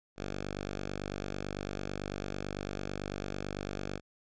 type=tone; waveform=5% pulse; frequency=49 Hz; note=G1; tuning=in tune; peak=-25 dBFS; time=0.16-4.01 s; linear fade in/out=50 ms; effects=resampled to 16000 Hz